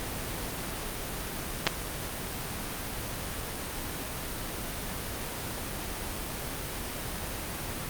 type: clicks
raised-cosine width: 0.2 ms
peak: -5 dBFS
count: 2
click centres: 1.668 / 1.674 s
effects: pink hiss -35 dBFS RMS until 7.89 s + Opus 32 kbps